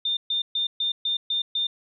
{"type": "tone bursts", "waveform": "sine", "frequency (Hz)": 3611, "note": "A7", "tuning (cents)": 44, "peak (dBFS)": -22, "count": 7, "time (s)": [0.05, 1.67], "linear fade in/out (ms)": 5, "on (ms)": 120, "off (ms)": 130, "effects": []}